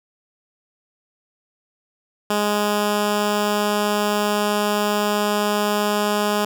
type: tone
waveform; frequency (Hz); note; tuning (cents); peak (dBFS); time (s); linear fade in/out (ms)
10% pulse; 207.7; G#3; 0; -10; 2.3-6.45; 5
effects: none